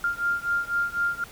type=beating tone pair; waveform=sine; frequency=1397 / 1401 Hz; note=F6 / F6; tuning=0 / +5 cents; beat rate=4 Hz; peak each=-26 / -27 dBFS; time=0.04-1.24 s; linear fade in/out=2 ms; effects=pink hiss -46 dBFS RMS until 1.31 s